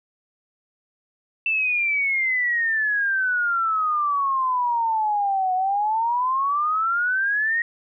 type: exponential two-way sweep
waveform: sine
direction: down then up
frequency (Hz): 2675 to 733 to 1889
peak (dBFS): -19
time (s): 1.46-7.62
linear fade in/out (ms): 2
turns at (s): 5.54
effects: none